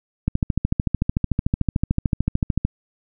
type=click train; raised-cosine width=5 ms; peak=-6 dBFS; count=33; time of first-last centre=0.28-2.65 s; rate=13.5 Hz; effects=none